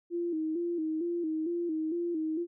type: tone with vibrato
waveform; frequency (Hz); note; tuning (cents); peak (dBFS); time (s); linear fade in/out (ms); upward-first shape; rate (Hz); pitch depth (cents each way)
sine; 329.6; E4; 0; -29; 0.1-2.47; 50; square; 2.2; 78
effects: none